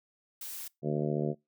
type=noise; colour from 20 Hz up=blue; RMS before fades=-41 dBFS; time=0.41-0.68 s; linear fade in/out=5 ms
type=harmonic tone; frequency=74.6 Hz; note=D2; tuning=28 cents sharp; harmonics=2 / 3 / 4 / 5 / 6 / 7 / 8 / 9; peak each=-32 / -35 / -39 / -34 / -37 / -40 / -42 / -42 dBFS; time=0.82-1.35 s; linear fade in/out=50 ms
effects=noise-tail reverb RT60 0.2 s tail -24 dB re dry